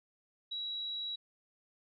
sine tone, 3886 Hz, B7, 29 cents flat, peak -36 dBFS, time 0.51-1.16 s, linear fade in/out 10 ms, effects none

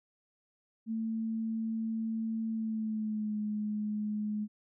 sine tone with pitch glide, 223.5 to 211 Hz, A3 to G#3, +27 to +28 cents, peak -31 dBFS, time 0.86-4.48 s, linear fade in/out 50 ms, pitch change -99 cents, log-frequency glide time 2.5-3.38 s, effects none

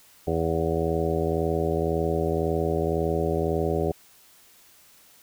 harmonic tone with a mistuned harmonic, 81.9 Hz, E2, 11 cents flat, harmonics 1 / 2 / 3 / 4 / 5 / 6 / 7 / 8 / 9, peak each -30 / -30 / -36 / -31 / -27 / -32 / -31 / -40 / -34 dBFS, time 0.27-3.92 s, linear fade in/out 5 ms, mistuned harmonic 8, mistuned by +59 cents, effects white hiss -55 dBFS RMS until 5.22 s

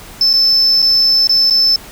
sine tone with dropouts, 5274 Hz, E8, in tune, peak -6 dBFS, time 0.21-1.76 s, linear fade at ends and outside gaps 2 ms, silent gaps 0.331-0.336 / 0.82-0.825 / 1.272-1.294 / 1.5-1.507 s, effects tanh soft clip ceiling -6 dBFS + pink hiss -35 dBFS RMS until 1.91 s

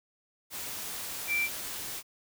sine tone in noise, 2347 Hz, D7, 2 cents flat, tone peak -26 dBFS, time 1.27-1.49 s, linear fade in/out 50 ms, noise white, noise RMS -38 dBFS, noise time 0.5-2.03 s, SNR +9 dB, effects none

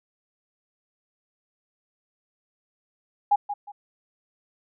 sine tone with echo, 819 Hz, G#5, 24 cents flat, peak -15 dBFS, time 3.31-3.36 s, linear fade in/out 10 ms, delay 180 ms, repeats 2, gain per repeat -11 dB, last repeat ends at 3.72 s, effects none

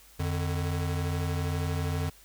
square tone pair together, 87.31 / 149.68 Hz, F2 / D3, 0 / +33 cents, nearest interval major sixth, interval 933 cents, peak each -30 / -33 dBFS, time 0.19-2.1 s, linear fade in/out 10 ms, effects added 50 Hz sine -59 dBFS peak until 2.24 s + white hiss -56 dBFS RMS until 2.24 s

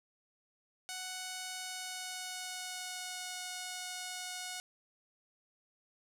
5% pulse tone with pitch glide, 740 to 731.1 Hz, F#5 to F#5, 0 to -21 cents, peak -28 dBFS, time 0.89-4.6 s, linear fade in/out 0 ms, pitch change -21 cents, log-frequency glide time 1.57-3.33 s, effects none

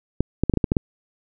clicks, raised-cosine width 3 ms, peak -5 dBFS, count 8, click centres 0.206 / 0.436 / 0.497 / 0.538 / 0.573 / 0.642 / 0.719 / 0.768 s, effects none

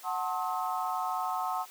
sine chord, F# diminished seventh, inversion none, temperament just, 740 / 888 / 1065.6 / 1278.7 Hz, F#5 / A5 / C6 / Eb6, 0 / +16 / +31 / +47 cents, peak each -33 / -36 / -35 / -36 dBFS, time 0.03-1.66 s, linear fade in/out 50 ms, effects white hiss -51 dBFS RMS until 1.7 s + high-pass 400 Hz 12 dB/octave

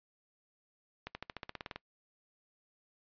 accelerating click train, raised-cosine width 0.3 ms, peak -24 dBFS, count 12, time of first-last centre 1.07-1.76 s, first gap 80 ms, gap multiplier 0.95, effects noise-tail reverb RT60 0.1 s tail -23 dB re dry + resampled to 11025 Hz

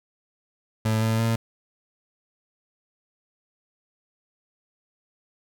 30% pulse tone with pitch steps, 110 / 111.99 / 114.01 Hz, A2 / A2 / A#2, 0 / +31 / -38 cents, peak -18 dBFS, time 0.85-1.36 s, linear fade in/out 5 ms, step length 170 ms, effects none

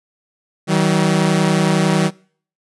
sawtooth tone pair together, 159.07 / 190 Hz, D#3 / F#3, +39 / +46 cents, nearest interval minor third, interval 307 cents, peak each -12 dBFS, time 0.67-2.11 s, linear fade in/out 50 ms, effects noise-tail reverb RT60 0.5 s tail -24 dB re dry + resampled to 24000 Hz

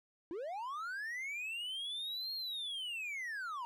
triangle linear two-way sweep, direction up then down, 311.1 to 4296 to 920 Hz, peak -37 dBFS, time 0.31-3.65 s, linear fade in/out 0 ms, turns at 2.34 s, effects none

